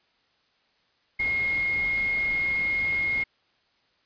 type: tone in noise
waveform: sine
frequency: 2149 Hz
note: C7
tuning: 46 cents sharp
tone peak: -23 dBFS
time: 1.19-3.24 s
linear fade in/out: 10 ms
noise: pink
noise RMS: -40 dBFS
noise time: 1.19-3.24 s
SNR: +14 dB
effects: white hiss -67 dBFS RMS until 4.05 s + resampled to 11025 Hz